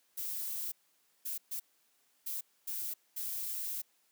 violet noise bursts at uneven times, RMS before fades -38 dBFS, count 6, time 0.17-0.72 / 1.25-1.38 / 1.51-1.6 / 2.26-2.41 / 2.67-2.94 / 3.16-3.82 s, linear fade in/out 10 ms, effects white hiss -72 dBFS RMS until 4.11 s + high-pass 200 Hz 12 dB/octave

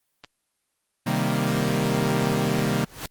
clicks, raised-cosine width 0.2 ms, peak -24 dBFS, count 2, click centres 0.239 / 0.246 s
sawtooth chord, C minor seventh, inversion none, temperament equal, 130.81 / 155.56 / 196 / 233.1 Hz, C3 / Eb3 / G3 / Bb3, 0 / 0 / 0 / 0 cents, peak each -23 dBFS, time 1.06-2.85 s, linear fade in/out 10 ms
pink noise with exponential growth, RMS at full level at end -29 dBFS, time 2.76-3.06 s, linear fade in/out 2 ms, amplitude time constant 64 ms
effects white hiss -74 dBFS RMS until 3.1 s + Opus 32 kbps

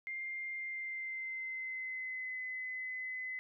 sine tone with pitch glide, 2106 to 2026 Hz, C7 to B6, +11 to +44 cents, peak -38 dBFS, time 0.07-3.39 s, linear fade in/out 0 ms, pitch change -67 cents, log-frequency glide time 0.55-2.38 s, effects none

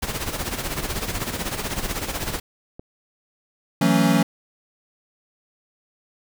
pink noise with tremolo, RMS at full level -25 dBFS, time 0.02-2.4 s, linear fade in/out 10 ms, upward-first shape sine, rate 16 Hz, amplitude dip 65%
clicks, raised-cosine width 2 ms, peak -24 dBFS, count 7, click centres 0.939 / 1.186 / 1.421 / 1.563 / 1.734 / 2.356 / 2.795 s
square chord, F# minor seventh, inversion third, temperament equal with one note detuned, 164.81 / 185 / 224.2 / 277.2 Hz, E3 / F#3 / A3 / C#4, 0 / 0 / +33 / 0 cents, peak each -22 dBFS, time 3.81-4.23 s, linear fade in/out 5 ms
effects none

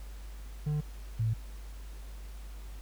triangle / sine tone pair in turn, 150 / 111.95 Hz, D3 / A2, +37 / +30 cents, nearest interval perfect fourth, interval 507 cents, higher first, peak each -26 / -26 dBFS, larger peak neither, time 0.66-0.81 / 1.19-1.34 s, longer neither, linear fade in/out 10 ms, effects added 50 Hz sine -41 dBFS peak until 2.81 s + pink hiss -56 dBFS RMS until 2.81 s

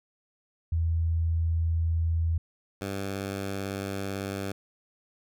sine / 10% pulse tone pair in turn, 82.41 / 98 Hz, E2 / G2, 0 / 0 cents, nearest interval minor third, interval 300 cents, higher second, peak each -23 dBFS, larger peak neither, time 0.72-2.38 / 2.81-4.52 s, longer second, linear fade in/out 5 ms, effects none

